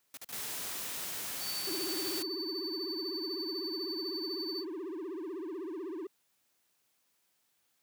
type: noise bursts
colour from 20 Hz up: white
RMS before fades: -45 dBFS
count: 3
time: 0.14-0.32 s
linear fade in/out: 2 ms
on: 32 ms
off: 42 ms
type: noise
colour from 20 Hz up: white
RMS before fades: -39 dBFS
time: 0.32-2.23 s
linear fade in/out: 10 ms
type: tone with tremolo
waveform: triangle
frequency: 4533 Hz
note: C#8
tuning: 38 cents sharp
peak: -34 dBFS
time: 1.39-4.65 s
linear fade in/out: 50 ms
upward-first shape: triangle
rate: 12 Hz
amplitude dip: 50%
type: tone with vibrato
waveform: triangle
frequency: 349.2 Hz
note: F4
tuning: in tune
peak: -35 dBFS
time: 1.67-6.07 s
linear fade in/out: 5 ms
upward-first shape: triangle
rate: 16 Hz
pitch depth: 280 cents each way
effects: white hiss -75 dBFS RMS until 7.82 s + high-pass 100 Hz 12 dB/octave